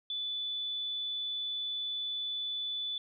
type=tone; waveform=sine; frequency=3480 Hz; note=A7; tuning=20 cents flat; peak=-33 dBFS; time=0.1-2.98 s; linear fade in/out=2 ms; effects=none